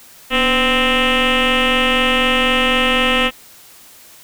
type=tone with frequency modulation; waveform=sine; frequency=1568 Hz; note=G6; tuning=in tune; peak=-10 dBFS; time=0.3-3.31 s; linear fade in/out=50 ms; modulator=265 Hz; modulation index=5.8; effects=tanh soft clip ceiling -10 dBFS + white hiss -43 dBFS RMS until 4.23 s